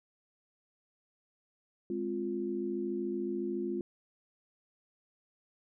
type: chord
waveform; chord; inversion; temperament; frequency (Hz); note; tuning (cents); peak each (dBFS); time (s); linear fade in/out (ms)
sine; F minor; first; equal; 207.7 / 261.6 / 349.2; Ab3 / C4 / F4; 0 / 0 / 0; -38 / -39 / -34; 1.9-3.81; 2
effects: none